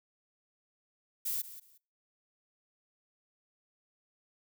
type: noise with echo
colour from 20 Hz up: violet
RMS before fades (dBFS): -34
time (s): 1.25-1.42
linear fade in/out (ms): 10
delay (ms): 180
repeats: 2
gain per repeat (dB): -14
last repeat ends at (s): 1.78
effects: noise-tail reverb RT60 0.4 s tail -24 dB re dry